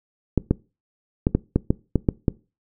clicks, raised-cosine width 3 ms, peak -4 dBFS, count 9, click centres 0.377 / 0.51 / 1.269 / 1.35 / 1.56 / 1.705 / 1.957 / 2.088 / 2.282 s, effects noise-tail reverb RT60 0.3 s tail -22 dB re dry

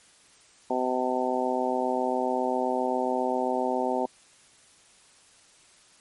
harmonic tone, 127.4 Hz, C3, 46 cents flat, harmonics 2 / 3 / 4 / 5 / 6 / 7, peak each -31 / -31 / -31 / -31 / -31 / -31 dBFS, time 0.7-4.06 s, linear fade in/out 5 ms, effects white hiss -57 dBFS RMS until 6 s + MP3 48 kbps

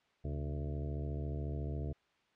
harmonic tone with a mistuned harmonic, 74.1 Hz, D2, 16 cents sharp, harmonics 1 / 2 / 3 / 4 / 5 / 6 / 7 / 8 / 9, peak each -38 / -40 / -49 / -48 / -50 / -50 / -57 / -57 / -53 dBFS, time 0.24-1.93 s, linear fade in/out 10 ms, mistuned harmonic 2, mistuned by -120 cents, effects white hiss -72 dBFS RMS until 2.35 s + low-pass 3000 Hz 12 dB/octave

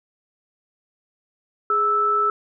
sine tone pair together, 414.5 / 1314.5 Hz, G#4 / E6, -3 / -5 cents, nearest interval octave + minor sixth, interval 1998 cents, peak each -26 / -17 dBFS, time 1.7-2.3 s, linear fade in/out 2 ms, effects none

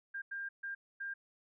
sine tone bursts at uneven times, 1599 Hz, G6, 34 cents sharp, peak -38 dBFS, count 4, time 0.14-0.22 / 0.31-0.49 / 0.63-0.75 / 1-1.14 s, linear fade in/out 10 ms, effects none

